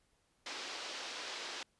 white band-pass noise, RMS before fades -44 dBFS, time 0.46-1.63 s, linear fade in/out 2 ms, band 290 to 5300 Hz, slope 24 dB/octave, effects pink hiss -75 dBFS RMS until 1.79 s + resampled to 24000 Hz

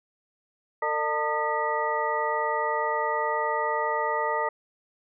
sine tone cluster, 452.4 / 601 / 901 / 1223 / 1940 Hz, A4 / D5 / A5 / D#6 / B6, +48 / +40 / +41 / -30 / -31 cents, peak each -32 / -31 / -28 / -30 / -32 dBFS, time 0.82-4.49 s, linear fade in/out 5 ms, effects none

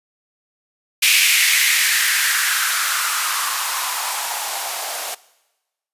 violet noise with band-pass filter sweep, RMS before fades -19 dBFS, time 1.02-5.15 s, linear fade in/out 10 ms, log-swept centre 2500 to 640 Hz, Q 3.6, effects noise-tail reverb RT60 1.0 s tail -20 dB re dry + resampled to 32000 Hz

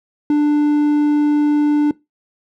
triangle tone, 295.7 Hz, D4, 12 cents sharp, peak -9 dBFS, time 0.3-1.91 s, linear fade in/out 2 ms, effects noise-tail reverb RT60 0.2 s tail -20 dB re dry

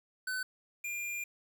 square tone pair in turn, 1512 / 2400 Hz, F#6 / D7, +37 / +37 cents, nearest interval minor sixth, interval 800 cents, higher second, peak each -34 / -36 dBFS, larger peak first, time 0.27-0.43 / 0.84-1.24 s, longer second, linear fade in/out 5 ms, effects 10-bit

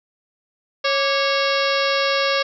harmonic tone with a mistuned harmonic, 550 Hz, C#5, 14 cents flat, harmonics 1 / 2 / 3 / 4 / 5 / 6 / 7 / 8 / 9 / 10, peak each -21 / -24 / -26 / -27 / -28 / -29 / -29 / -30 / -31 / -31 dBFS, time 0.84-2.43 s, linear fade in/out 10 ms, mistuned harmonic 2, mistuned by +100 cents, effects none

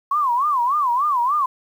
sine tone with vibrato, 1072 Hz, C6, 42 cents sharp, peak -16 dBFS, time 0.11-1.46 s, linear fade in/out 5 ms, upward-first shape sine, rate 3.4 Hz, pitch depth 220 cents each way, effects 8-bit

